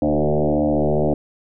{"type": "tone with frequency modulation", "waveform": "sine", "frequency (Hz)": 149, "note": "D3", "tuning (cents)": 25, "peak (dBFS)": -15, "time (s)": [0.02, 1.14], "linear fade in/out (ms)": 2, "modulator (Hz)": 74.9, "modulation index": 7.1, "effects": []}